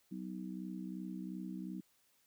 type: harmonic tone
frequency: 62.8 Hz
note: B1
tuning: 30 cents sharp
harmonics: 3 / 4 / 5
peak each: -43 / -47 / -47 dBFS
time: 0.11-1.81 s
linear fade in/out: 10 ms
effects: white hiss -73 dBFS RMS until 2.26 s